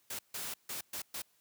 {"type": "noise bursts at uneven times", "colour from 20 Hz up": "white", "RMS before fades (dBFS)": -40, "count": 5, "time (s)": [[0.1, 0.19], [0.34, 0.54], [0.69, 0.81], [0.93, 1.02], [1.14, 1.22]], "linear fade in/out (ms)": 5, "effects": ["white hiss -71 dBFS RMS until 1.4 s", "high-pass 60 Hz 12 dB/octave"]}